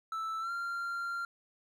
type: tone with pitch glide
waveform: triangle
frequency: 1318.5 to 1384.9 Hz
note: E6 to F6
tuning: 0 to -15 cents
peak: -32 dBFS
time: 0.12-1.25 s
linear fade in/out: 2 ms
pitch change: +85 cents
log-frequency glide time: 0.4-0.51 s
effects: none